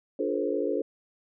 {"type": "tone cluster", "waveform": "sine", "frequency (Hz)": [291.7, 351.7, 431.1, 484.4, 532], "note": ["D4", "F4", "A4", "B4", "C5"], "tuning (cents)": [-12, 12, -35, -34, 29], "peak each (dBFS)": [-32, -32, -30, -34, -32], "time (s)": [0.19, 0.82], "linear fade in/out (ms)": 5, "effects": []}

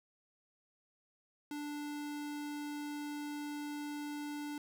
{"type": "tone", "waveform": "square", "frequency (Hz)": 293.7, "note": "D4", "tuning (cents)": 0, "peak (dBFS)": -40, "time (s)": [1.51, 4.58], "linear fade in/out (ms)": 2, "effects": []}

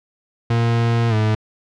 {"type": "tone with pitch glide", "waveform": "40% pulse", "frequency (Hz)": [116.6, 108.17], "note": ["A#2", "A2"], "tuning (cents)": [1, -29], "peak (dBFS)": -14, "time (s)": [0.5, 1.35], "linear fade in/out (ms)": 5, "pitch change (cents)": -130, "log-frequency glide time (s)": [1.09, 1.14], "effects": ["low-pass 4000 Hz 12 dB/octave"]}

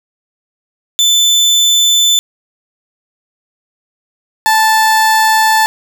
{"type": "tone pair in turn", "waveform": "30% pulse", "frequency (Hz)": [3520, 878.4], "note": ["A7", "A5"], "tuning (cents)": [0, -3], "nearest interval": "2 octaves", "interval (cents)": 2403, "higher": "first", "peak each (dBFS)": -5, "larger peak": "neither", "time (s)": [[0.99, 2.19], [4.46, 5.66]], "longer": "neither", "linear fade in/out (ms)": 0, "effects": []}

